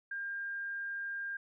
sine tone, 1603 Hz, G6, 38 cents sharp, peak -36 dBFS, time 0.11-1.37 s, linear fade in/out 5 ms, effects none

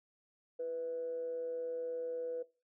sine tone with amplitude modulation, 493.9 Hz, B4, in tune, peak -33 dBFS, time 0.59-2.43 s, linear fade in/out 10 ms, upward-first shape sine, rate 159 Hz, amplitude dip 40%, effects noise-tail reverb RT60 0.3 s tail -20 dB re dry + tanh soft clip ceiling -29 dBFS

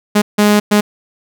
sawtooth tone bursts at uneven times, 208.1 Hz, G#3, 4 cents sharp, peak -4 dBFS, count 3, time 0.15-0.22 / 0.38-0.6 / 0.71-0.81 s, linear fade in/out 10 ms, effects none

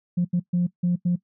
sine tone bursts at uneven times, 176.4 Hz, F3, 18 cents sharp, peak -17 dBFS, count 5, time 0.17-0.25 / 0.33-0.4 / 0.53-0.67 / 0.83-0.96 / 1.05-1.16 s, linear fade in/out 10 ms, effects noise-tail reverb RT60 0.1 s tail -19 dB re dry + tanh soft clip ceiling -15 dBFS

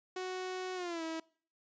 sawtooth tone with pitch glide, 370 to 324 Hz, F#4 to E4, 0 to -30 cents, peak -33 dBFS, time 0.16-1.2 s, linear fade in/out 5 ms, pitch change -230 cents, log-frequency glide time 0.75-1.03 s, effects noise-tail reverb RT60 0.5 s tail -25 dB re dry + resampled to 16000 Hz

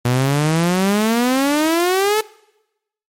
sawtooth exponential sweep, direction up, 120 to 440 Hz, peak -10 dBFS, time 0.05-2.21 s, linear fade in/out 5 ms, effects noise-tail reverb RT60 0.9 s tail -22 dB re dry + MP3 64 kbps

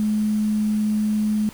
sine tone with quantisation, 212.7 Hz, G#3, 42 cents sharp, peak -18 dBFS, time 0-1.49 s, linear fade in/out 0 ms, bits 7, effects pink hiss -44 dBFS RMS until 1.53 s

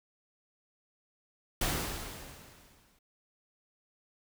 pink noise with exponential decay, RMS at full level -29 dBFS, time 1.61-2.99 s, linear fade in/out 5 ms, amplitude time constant 300 ms, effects none

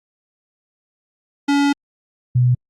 square / sine tone pair in turn, 283.8 / 124.17 Hz, C#4 / B2, +41 / +10 cents, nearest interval octave + major second, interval 1431 cents, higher first, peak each -14 / -11 dBFS, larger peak second, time 1.48-1.73 / 2.35-2.55 s, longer first, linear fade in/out 10 ms, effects low-pass 6000 Hz 12 dB/octave + Opus 48 kbps

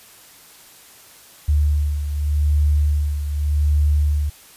sine beating tone pair, 73.8 / 74.65 Hz, D2 / D2, +9 / +29 cents, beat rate 0.85 Hz, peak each -16 / -23 dBFS, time 1.48-4.3 s, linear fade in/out 10 ms, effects white hiss -46 dBFS RMS until 4.56 s + resampled to 32000 Hz

